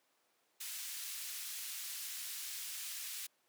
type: band-pass noise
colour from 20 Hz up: white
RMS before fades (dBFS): -44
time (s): 0.6-3.27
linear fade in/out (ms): 10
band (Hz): 2100 to 16000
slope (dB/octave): 12
effects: pink hiss -75 dBFS RMS until 3.48 s + high-pass 400 Hz 12 dB/octave